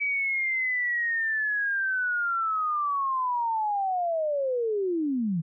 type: linear sweep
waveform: sine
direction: down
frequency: 2291 to 153.2 Hz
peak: -24 dBFS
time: 0-5.42 s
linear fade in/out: 20 ms
effects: none